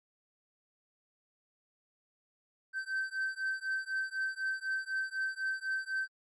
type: beating tone pair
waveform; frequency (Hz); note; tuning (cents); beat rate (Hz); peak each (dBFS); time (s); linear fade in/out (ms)
triangle; 1547 / 1551; G6 / G6; -23 / -19; 4; -34 / -34; 2.73-6.08; 50
effects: MP3 48 kbps